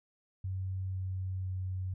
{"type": "tone with pitch steps", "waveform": "sine", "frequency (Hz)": [94.3, 93.7, 93.11], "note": ["F#2", "F#2", "F#2"], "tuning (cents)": [33, 22, 11], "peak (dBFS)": -33, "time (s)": [0.44, 1.94], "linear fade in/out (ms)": 5, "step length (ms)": 500, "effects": []}